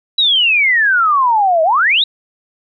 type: exponential two-way sweep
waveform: sine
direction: down then up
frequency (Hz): 3951 to 622.3 to 3951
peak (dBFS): -9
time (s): 0.18-2.04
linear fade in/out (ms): 5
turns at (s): 1.63
effects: none